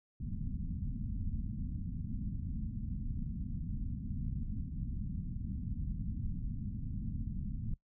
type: low-pass noise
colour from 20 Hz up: pink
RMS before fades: -38 dBFS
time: 0.2-7.74 s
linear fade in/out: 5 ms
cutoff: 240 Hz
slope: 48 dB/octave
effects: noise-tail reverb RT60 0.1 s tail -20 dB re dry